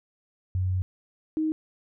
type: tone pair in turn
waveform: sine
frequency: 92.5 / 313.3 Hz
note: F#2 / D#4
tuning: 0 / +12 cents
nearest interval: octave + major sixth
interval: 2112 cents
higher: second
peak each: -23 dBFS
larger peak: neither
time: 0.55-0.82 / 1.37-1.52 s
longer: first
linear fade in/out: 0 ms
effects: none